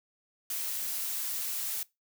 blue noise, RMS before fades -34 dBFS, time 0.5-1.83 s, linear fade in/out 2 ms, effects noise-tail reverb RT60 0.2 s tail -21 dB re dry

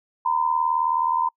sine tone pair together, 932.3 / 1011.5 Hz, A#5 / B5, 0 / +41 cents, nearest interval minor second, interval 141 cents, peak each -22 / -22 dBFS, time 0.25-1.29 s, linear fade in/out 10 ms, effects noise-tail reverb RT60 0.1 s tail -26 dB re dry

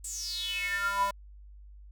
square tone with high-pass filter sweep, 199.4 Hz, G3, 30 cents sharp, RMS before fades -32 dBFS, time 0.04-1.11 s, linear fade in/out 5 ms, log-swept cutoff 8100 to 810 Hz, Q 8.6, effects added 50 Hz sine -47 dBFS peak until 1.91 s

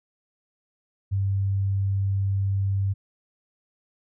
sine tone, 98 Hz, G2, in tune, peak -21 dBFS, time 1.11-2.94 s, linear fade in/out 20 ms, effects none

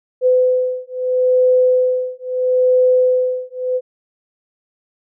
sine beating tone pair, 506 / 506.76 Hz, B4 / B4, +42 / +45 cents, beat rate 0.76 Hz, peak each -15 dBFS, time 0.21-3.81 s, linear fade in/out 50 ms, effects none

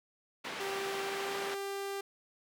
white band-pass noise, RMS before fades -41 dBFS, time 0.44-1.55 s, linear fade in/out 10 ms, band 210 to 2500 Hz, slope 12 dB/octave
sawtooth tone with pitch glide, 392 to 395.9 Hz, G4 to G4, 0 to +17 cents, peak -32 dBFS, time 0.6-2.01 s, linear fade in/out 5 ms, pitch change +17 cents, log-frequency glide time 1.04-1.36 s
effects none

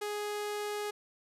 sawtooth tone, 416 Hz, G#4, 3 cents sharp, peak -30 dBFS, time 0.01-0.91 s, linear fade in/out 10 ms, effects resampled to 32000 Hz

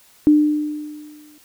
sine tone with exponential decay, 300 Hz, D4, 37 cents sharp, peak -7 dBFS, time 0.27-1.38 s, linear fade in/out 0 ms, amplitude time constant 240 ms, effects white hiss -52 dBFS RMS until 1.44 s

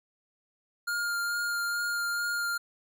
square tone with vibrato, 1409 Hz, F6, 15 cents sharp, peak -29 dBFS, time 0.87-2.58 s, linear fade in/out 10 ms, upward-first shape sine, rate 2.3 Hz, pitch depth 12 cents each way, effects none

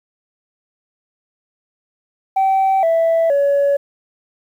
sine tone with pitch steps, 771 / 659.7 / 564.4 Hz, G5 / E5 / C#5, -29 / +1 / +31 cents, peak -10 dBFS, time 2.36-3.77 s, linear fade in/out 10 ms, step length 470 ms, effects tanh soft clip ceiling -10 dBFS + 8-bit

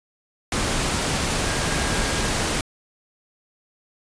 sine tone in noise, 1624 Hz, G#6, 39 cents flat, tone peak -34 dBFS, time 1.43-2.28 s, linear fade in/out 2 ms, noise pink, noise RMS -23 dBFS, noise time 0.52-2.61 s, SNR -14 dB, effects resampled to 22050 Hz

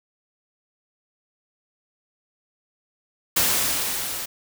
white noise with level ramp, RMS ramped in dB -19 to -31 dBFS, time 3.36-4.26 s, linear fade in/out 10 ms, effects none

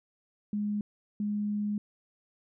sine tone pair in turn, 207.7 / 207.7 Hz, G#3 / G#3, 0 / 0 cents, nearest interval unison, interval 0 cents, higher neither, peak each -28 dBFS, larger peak neither, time 0.53-0.81 / 1.2-1.78 s, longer second, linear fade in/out 2 ms, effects none

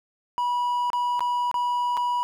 triangle tone with dropouts, 975 Hz, B5, 23 cents flat, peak -20 dBFS, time 0.38-2.23 s, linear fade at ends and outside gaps 0 ms, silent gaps 0.902-0.932 / 1.194-1.206 / 1.514-1.542 / 1.969-1.974 s, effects none

